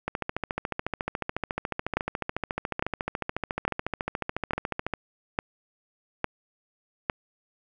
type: two click trains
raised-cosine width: 0.5 ms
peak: -13 / -9 dBFS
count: 69 / 7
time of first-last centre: 0.08-4.937 / 1.97-7.098 s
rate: 14 / 1.17 Hz
effects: none